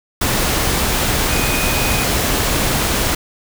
sine tone in noise, 2489 Hz, D#7, in tune, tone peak -24 dBFS, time 1.3-2.04 s, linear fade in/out 5 ms, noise pink, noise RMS -17 dBFS, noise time 0.21-3.15 s, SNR -10 dB, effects none

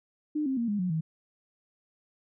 sine tone with pitch steps, 301.7 / 265.7 / 234 / 206.1 / 181.48 / 159.82 Hz, D4 / C4 / A#3 / G#3 / F#3 / D#3, +47 / +27 / +7 / -13 / -33 / +47 cents, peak -26 dBFS, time 0.35-1.01 s, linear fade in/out 10 ms, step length 110 ms, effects none

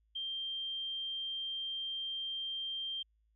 sine tone, 3170 Hz, G7, 19 cents sharp, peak -36 dBFS, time 0.15-3.03 s, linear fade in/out 10 ms, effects added 54 Hz sine -70 dBFS peak until 3.35 s

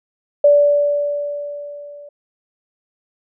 sine tone with level ramp, 580 Hz, D5, 22 cents flat, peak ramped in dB -6 to -35 dBFS, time 0.44-2.09 s, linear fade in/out 5 ms, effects none

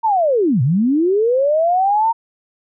sine linear two-way sweep, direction down then up, 930 to 115.9 to 930 Hz, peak -12 dBFS, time 0.03-2.13 s, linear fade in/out 20 ms, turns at 0.62 s, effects none

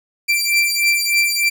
sawtooth beating tone pair, 2349 / 2352.3 Hz, D7 / D7, 0 / +2 cents, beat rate 3.3 Hz, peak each -14 dBFS, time 0.28-1.5 s, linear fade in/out 20 ms, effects none

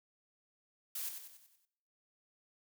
blue noise with echo, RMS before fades -40 dBFS, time 0.95-1.09 s, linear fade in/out 5 ms, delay 94 ms, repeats 6, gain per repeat -6 dB, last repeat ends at 1.654 s, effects noise-tail reverb RT60 0.8 s tail -20 dB re dry

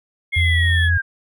triangle tone, 3343 Hz, G#7, 11 cents sharp, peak -23 dBFS, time 0.32-0.9 s, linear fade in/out 50 ms
sine linear sweep, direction down, 2155 to 1576 Hz, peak -18 dBFS, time 0.32-1.02 s, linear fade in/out 20 ms
sine tone with vibrato, 84.3 Hz, E2, 39 cents sharp, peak -15 dBFS, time 0.36-0.98 s, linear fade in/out 10 ms, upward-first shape sine, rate 3.9 Hz, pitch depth 27 cents each way
effects none

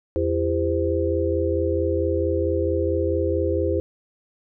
sine tone cluster, 83.4 / 335.8 / 400.3 / 515 Hz, E2 / E4 / G4 / C5, +21 / +32 / +36 / -28 cents, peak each -25 dBFS, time 0.16-3.8 s, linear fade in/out 0 ms, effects none

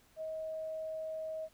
sine tone, 634 Hz, D#5, 32 cents sharp, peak -37 dBFS, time 0.16-1.49 s, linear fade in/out 50 ms, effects pink hiss -66 dBFS RMS until 1.53 s

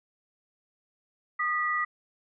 sine tone pair together, 1229.1 / 1951 Hz, D#6 / B6, -22 / -22 cents, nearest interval minor sixth, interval 800 cents, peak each -28 dBFS, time 1.39-1.85 s, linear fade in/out 10 ms, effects none

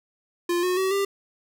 square tone with pitch steps, 348.5 / 363.7 / 379.6 / 396.2 Hz, F4 / F#4 / F#4 / G4, -4 / -30 / +44 / +18 cents, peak -22 dBFS, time 0.49-1.05 s, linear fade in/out 5 ms, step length 140 ms, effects none

